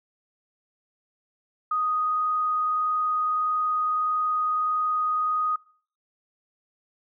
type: tone with frequency modulation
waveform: sine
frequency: 1245 Hz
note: D#6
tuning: 1 cent sharp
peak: -22 dBFS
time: 1.71-5.56 s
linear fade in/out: 5 ms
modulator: 21.6 Hz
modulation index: 0.26
effects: noise-tail reverb RT60 0.5 s tail -24 dB re dry